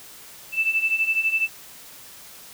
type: beating tone pair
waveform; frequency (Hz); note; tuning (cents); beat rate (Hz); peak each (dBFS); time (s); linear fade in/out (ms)
sine; 2637 / 2649; E7 / E7; 0 / +8; 12; -25 / -21; 0.52-1.49; 50
effects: white hiss -44 dBFS RMS until 2.53 s